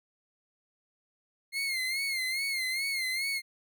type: tone with vibrato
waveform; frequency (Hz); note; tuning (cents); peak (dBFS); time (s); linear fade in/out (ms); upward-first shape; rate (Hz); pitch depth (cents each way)
30% pulse; 2128; C7; +29; -27; 1.52-3.42; 50; sine; 2.4; 77
effects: none